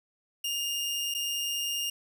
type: tone with dropouts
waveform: sawtooth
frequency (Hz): 2825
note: F7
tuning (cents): +19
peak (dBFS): -26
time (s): 0.44-1.9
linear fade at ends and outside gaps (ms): 5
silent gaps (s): 1.141-1.147
effects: none